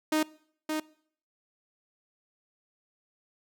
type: tone with echo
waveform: sawtooth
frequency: 310 Hz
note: D#4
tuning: 6 cents flat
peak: -20 dBFS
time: 0.12-0.23 s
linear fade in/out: 5 ms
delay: 570 ms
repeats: 1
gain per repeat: -5 dB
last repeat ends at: 0.8 s
effects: noise-tail reverb RT60 0.6 s tail -22 dB re dry